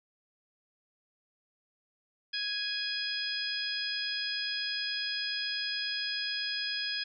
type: harmonic tone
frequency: 830.6 Hz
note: G#5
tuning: in tune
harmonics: 2 / 3 / 4 / 5 / 6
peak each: -38 / -41 / -37 / -43 / -35 dBFS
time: 2.33-7.04 s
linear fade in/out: 10 ms
effects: none